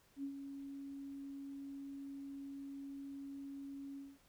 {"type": "tone with ADSR envelope", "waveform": "sine", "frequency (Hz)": 277.2, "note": "C#4", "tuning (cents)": 0, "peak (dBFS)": -38, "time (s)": [0.16, 4.19], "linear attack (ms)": 75, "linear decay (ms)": 84, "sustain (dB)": -7, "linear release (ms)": 220, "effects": ["pink hiss -70 dBFS RMS until 4.28 s"]}